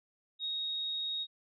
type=tone; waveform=sine; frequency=3756 Hz; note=A#7; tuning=12 cents sharp; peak=-33 dBFS; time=0.39-1.27 s; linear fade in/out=50 ms; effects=none